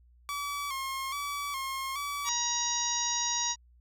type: tone with vibrato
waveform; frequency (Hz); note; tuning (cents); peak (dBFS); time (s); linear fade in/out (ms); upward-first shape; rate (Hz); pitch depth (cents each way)
sawtooth; 1108.7; C#6; 0; -29; 0.29-2.29; 0; square; 1.2; 57
type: harmonic tone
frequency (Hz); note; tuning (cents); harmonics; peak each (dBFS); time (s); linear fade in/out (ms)
953; A#5; +38; 1 / 2 / 3 / 4 / 5 / 6 / 7; -35 / -41 / -42 / -36 / -39 / -32 / -34; 2.24-3.56; 50
effects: added 60 Hz sine -57 dBFS peak until 3.8 s